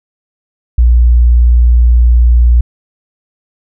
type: tone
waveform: sine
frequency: 59.6 Hz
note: A#1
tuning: 39 cents sharp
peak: -3 dBFS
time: 0.78-2.61 s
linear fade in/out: 5 ms
effects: none